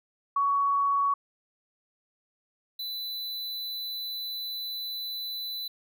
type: tone pair in turn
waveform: sine / square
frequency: 1121 / 3995 Hz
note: C#6 / B7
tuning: +19 / +19 cents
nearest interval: octave + minor seventh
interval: 2200 cents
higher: second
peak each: -22 / -33 dBFS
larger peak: first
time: 0.36-1.14 / 2.79-5.68 s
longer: second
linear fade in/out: 5 ms
effects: none